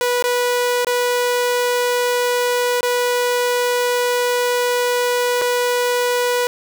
sawtooth tone with dropouts, 489.8 Hz, B4, 14 cents flat, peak -12 dBFS, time 0.01-6.47 s, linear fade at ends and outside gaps 0 ms, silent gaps 0.224-0.24 / 0.847-0.869 / 2.808-2.83 / 5.415-5.419 s, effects none

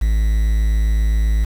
triangle tone with quantisation, 53.8 Hz, A1, 38 cents flat, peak -11 dBFS, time 0.01-1.45 s, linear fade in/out 10 ms, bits 6, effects none

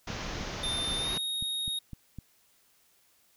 pink low-pass noise, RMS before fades -37 dBFS, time 0.07-1.18 s, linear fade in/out 5 ms, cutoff 6600 Hz, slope 96 dB/octave
click train, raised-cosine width 5 ms, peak -28 dBFS, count 8, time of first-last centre 0.41-2.187 s, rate 3.94 Hz
square tone with pitch glide, 3596 to 3742 Hz, A7 to A#7, +37 to +6 cents, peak -31 dBFS, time 0.63-1.79 s, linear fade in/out 5 ms, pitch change +69 cents, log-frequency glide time 1-1.11 s
effects white hiss -66 dBFS RMS until 3.36 s

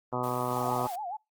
harmonic tone, 124.4 Hz, B2, 13 cents sharp, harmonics 1 / 2 / 3 / 4 / 5 / 6 / 7 / 8 / 9 / 10, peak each -37 / -37 / -37 / -37 / -37 / -37 / -37 / -37 / -37 / -37 dBFS, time 0.12-0.87 s, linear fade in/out 5 ms
white high-pass noise, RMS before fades -46 dBFS, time 0.23-0.96 s, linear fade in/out 10 ms, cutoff 480 Hz, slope 12 dB/octave
sine tone with vibrato, 777 Hz, G5, 16 cents flat, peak -33 dBFS, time 0.56-1.17 s, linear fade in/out 10 ms, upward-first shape sine, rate 7.2 Hz, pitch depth 190 cents each way
effects noise-tail reverb RT60 0.2 s tail -24 dB re dry + Opus 24 kbps

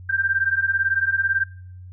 sine beating tone pair, 1568 / 1586 Hz, G6 / G6, 0 / +20 cents, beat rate 18 Hz, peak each -22 / -21 dBFS, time 0.09-1.44 s, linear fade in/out 10 ms, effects noise-tail reverb RT60 0.6 s tail -25 dB re dry + added 91 Hz sine -37 dBFS peak until 1.92 s

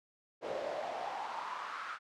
brown noise with high-pass filter sweep, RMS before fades -40 dBFS, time 0.41-1.99 s, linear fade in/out 50 ms, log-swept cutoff 500 to 1400 Hz, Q 4.6, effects low-pass 5000 Hz 12 dB/octave

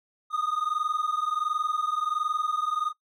triangle tone pair together, 1223.1 / 1244.5 Hz, D#6 / D#6, -30 / 0 cents, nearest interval unison, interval 30 cents, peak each -27 dBFS, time 0.3-2.93 s, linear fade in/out 50 ms, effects noise-tail reverb RT60 0.1 s tail -17 dB re dry

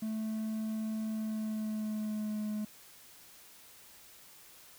triangle tone with pitch glide, 218.6 to 212.1 Hz, A3 to G#3, -11 to +37 cents, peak -31 dBFS, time 0.02-2.65 s, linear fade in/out 5 ms, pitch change -52 cents, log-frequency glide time 1.08-2.45 s, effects white hiss -56 dBFS RMS until 4.78 s

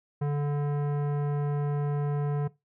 sine tone with tanh clipping, 145.1 Hz, D3, 21 cents flat, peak -27 dBFS, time 0.21-2.48 s, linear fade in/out 10 ms, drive 16 dB, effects noise-tail reverb RT60 0.2 s tail -19 dB re dry

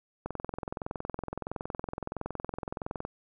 click train, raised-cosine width 1 ms, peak -20 dBFS, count 61, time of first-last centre 0.26-3.051 s, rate 21.5 Hz, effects none

